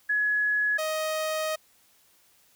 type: tone pair in turn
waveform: sine / sawtooth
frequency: 1689 / 626.5 Hz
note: G#6 / D#5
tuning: +29 / +12 cents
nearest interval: octave + perfect fourth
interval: 1717 cents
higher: first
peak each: -22 / -23 dBFS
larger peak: first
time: 0.09-0.78 / 0.78-1.56 s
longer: second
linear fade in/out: 10 ms
effects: white hiss -62 dBFS RMS until 2.55 s